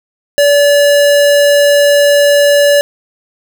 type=tone; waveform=square; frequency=575 Hz; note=D5; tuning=37 cents flat; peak=-6 dBFS; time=0.38-2.81 s; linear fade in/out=0 ms; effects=none